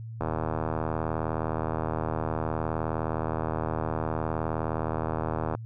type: click train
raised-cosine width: 1 ms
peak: -15 dBFS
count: 425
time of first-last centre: 0.21-5.55 s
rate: 79.4 Hz
effects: added 113 Hz sine -36 dBFS peak until 5.65 s